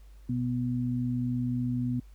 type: tone pair together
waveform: sine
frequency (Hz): 123.4 / 246.8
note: B2 / B3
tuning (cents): -1 / -1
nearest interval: octave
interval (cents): 1200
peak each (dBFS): -30 / -29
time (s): 0.29-2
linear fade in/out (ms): 5
effects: added 50 Hz sine -48 dBFS peak until 2.14 s + pink hiss -66 dBFS RMS until 2.14 s